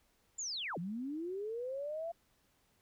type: linear two-way sweep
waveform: sine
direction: down then up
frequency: 7320 to 160 to 685 Hz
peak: -37 dBFS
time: 0.38-2.12 s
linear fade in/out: 10 ms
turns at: 0.78 s
effects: pink hiss -73 dBFS RMS until 2.81 s